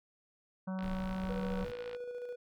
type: harmonic tone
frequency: 188 Hz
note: F#3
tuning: 28 cents sharp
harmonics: 1 / 3 / 4 / 5 / 6 / 7 / 8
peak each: -35 / -46 / -52 / -50 / -53 / -57 / -54 dBFS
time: 0.67-1.65 s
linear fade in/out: 10 ms
type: click train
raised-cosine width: 0.3 ms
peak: -31 dBFS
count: 66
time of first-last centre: 0.79-1.949 s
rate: 56.1 Hz
type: noise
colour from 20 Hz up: brown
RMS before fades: -43 dBFS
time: 0.82-1.72 s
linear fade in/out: 10 ms
type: tone with tremolo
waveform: triangle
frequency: 488.7 Hz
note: B4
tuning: 18 cents flat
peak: -36 dBFS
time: 1.29-2.36 s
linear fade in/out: 10 ms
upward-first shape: square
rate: 14 Hz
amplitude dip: 35%
effects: none